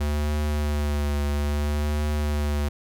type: tone with vibrato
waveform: square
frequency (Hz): 73.6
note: D2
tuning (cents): +4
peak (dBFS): -23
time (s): 0-2.69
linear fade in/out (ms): 10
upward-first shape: triangle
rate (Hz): 0.61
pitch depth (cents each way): 33
effects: none

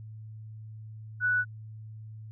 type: tone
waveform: sine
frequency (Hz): 1480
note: F#6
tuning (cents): 0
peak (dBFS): -23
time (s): 1.2-1.45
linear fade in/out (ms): 50
effects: added 109 Hz sine -41 dBFS peak until 2.31 s

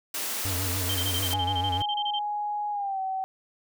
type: high-pass noise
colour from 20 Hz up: white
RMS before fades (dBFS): -31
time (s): 0.14-1.34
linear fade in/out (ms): 5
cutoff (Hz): 210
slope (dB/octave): 24
type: tone with vibrato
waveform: square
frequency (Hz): 92.8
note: F#2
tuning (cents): +6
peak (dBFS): -30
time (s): 0.45-1.82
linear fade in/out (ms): 0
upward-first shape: sine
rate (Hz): 6.8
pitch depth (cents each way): 94
type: tone bursts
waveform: sine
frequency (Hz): 3136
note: G7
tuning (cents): 0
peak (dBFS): -28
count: 16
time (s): 0.89-2.191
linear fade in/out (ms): 5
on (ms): 56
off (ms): 27
type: tone with pitch glide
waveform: sine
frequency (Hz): 832 to 762.9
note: G#5 to G5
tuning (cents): +3 to -47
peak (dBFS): -27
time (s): 1.33-3.24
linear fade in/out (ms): 0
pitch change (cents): -150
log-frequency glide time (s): 2.71-3
effects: none

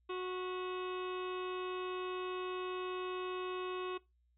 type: harmonic tone with a mistuned harmonic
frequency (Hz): 367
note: F#4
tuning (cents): -14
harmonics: 1 / 2 / 3 / 4 / 5 / 6 / 7 / 8 / 9 / 10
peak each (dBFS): -38 / -52 / -44 / -54 / -59 / -62 / -51 / -56 / -59 / -56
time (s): 0.09-3.98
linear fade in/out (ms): 10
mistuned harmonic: 5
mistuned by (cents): +98
effects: noise-tail reverb RT60 0.2 s tail -20 dB re dry + added 60 Hz sine -70 dBFS peak until 4.37 s

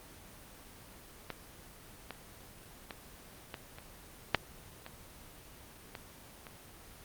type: clicks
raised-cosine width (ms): 0.3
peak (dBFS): -20 / -23 / -23 / -23 / -30 / -8 / -27 / -25 / -30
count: 9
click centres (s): 1.303 / 2.107 / 2.908 / 3.542 / 3.785 / 4.347 / 4.864 / 5.952 / 6.468
effects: pink hiss -53 dBFS RMS until 7.04 s + Opus 24 kbps

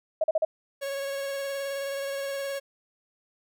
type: tone bursts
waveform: sine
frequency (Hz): 634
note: D#5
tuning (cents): +32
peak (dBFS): -20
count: 4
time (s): 0.21-0.45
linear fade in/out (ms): 5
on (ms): 30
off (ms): 40
type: tone with vibrato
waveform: 45% pulse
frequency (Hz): 553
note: C#5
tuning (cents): -4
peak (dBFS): -30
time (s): 0.81-2.6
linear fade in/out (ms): 20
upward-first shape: sine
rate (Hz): 19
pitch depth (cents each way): 19
effects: none

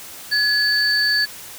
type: tone pair together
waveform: sine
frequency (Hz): 1693 / 4524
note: G#6 / C#8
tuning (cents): +33 / +34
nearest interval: octave + perfect fourth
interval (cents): 1701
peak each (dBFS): -18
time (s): 0.31-1.26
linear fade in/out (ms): 20
effects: white hiss -37 dBFS RMS until 1.58 s

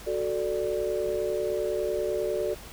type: chord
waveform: sine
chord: D major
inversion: first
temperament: equal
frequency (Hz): 370 / 440 / 587.3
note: F#4 / A4 / D5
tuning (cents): 0 / 0 / 0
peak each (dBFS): -30 / -30 / -30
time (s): 0.06-2.55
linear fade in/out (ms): 20
effects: added 50 Hz sine -49 dBFS peak until 2.72 s + pink hiss -45 dBFS RMS until 2.72 s

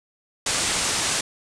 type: low-pass noise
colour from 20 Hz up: white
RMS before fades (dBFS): -24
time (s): 0.46-1.21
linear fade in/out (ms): 5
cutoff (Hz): 9200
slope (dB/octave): 48
effects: none

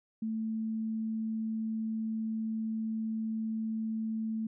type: tone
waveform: sine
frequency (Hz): 221.2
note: A3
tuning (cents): +9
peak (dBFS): -31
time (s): 0.22-4.47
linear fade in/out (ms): 5
effects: none

